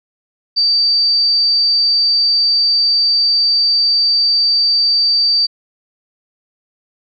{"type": "tone", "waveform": "sine", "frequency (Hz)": 4637, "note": "D8", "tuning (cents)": -23, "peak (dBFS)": -10, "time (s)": [0.56, 5.47], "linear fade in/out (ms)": 20, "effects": []}